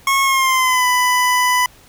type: tone with pitch glide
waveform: 25% pulse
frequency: 1092 to 995.6 Hz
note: C#6 to B5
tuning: -26 to +14 cents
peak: -9 dBFS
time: 0.07-1.66 s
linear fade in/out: 2 ms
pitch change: -160 cents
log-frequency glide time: 0.23-0.86 s
effects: pink hiss -47 dBFS RMS until 1.88 s